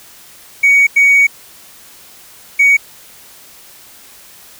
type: tone bursts at uneven times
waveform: triangle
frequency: 2244 Hz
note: C#7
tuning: 21 cents sharp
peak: -3 dBFS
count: 3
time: 0.63-0.87 / 0.96-1.27 / 2.59-2.77 s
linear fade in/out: 10 ms
effects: tanh soft clip ceiling -1 dBFS + white hiss -40 dBFS RMS until 4.59 s